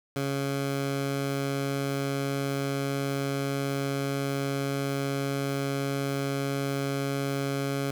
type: tone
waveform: 15% pulse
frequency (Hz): 138.59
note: C#3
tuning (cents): 0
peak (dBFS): -21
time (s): 0.16-7.91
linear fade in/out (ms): 2
effects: none